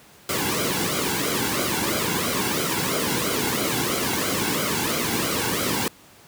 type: noise with flanger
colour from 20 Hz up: pink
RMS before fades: -24 dBFS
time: 0.29-5.88 s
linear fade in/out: 2 ms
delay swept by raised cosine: 1.1 to 1.66 ms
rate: 3 Hz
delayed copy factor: -0.7
effects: pink hiss -50 dBFS RMS until 6.27 s + high-pass 100 Hz 12 dB/octave